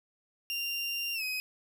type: tone with pitch glide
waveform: 30% pulse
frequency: 2782 to 2522 Hz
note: F7 to D#7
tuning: -7 to +23 cents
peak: -29 dBFS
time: 0.5-1.4 s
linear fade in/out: 0 ms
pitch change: -170 cents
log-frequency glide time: 1.14-1.23 s
effects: none